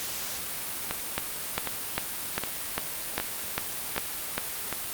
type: two click trains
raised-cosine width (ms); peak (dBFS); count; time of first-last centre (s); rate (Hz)
0.3; -9 / -13; 9 / 6; 1.18-4.38 / 0.91-4.727; 2.5 / 1.31
effects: white hiss -34 dBFS RMS until 4.93 s + Opus 48 kbps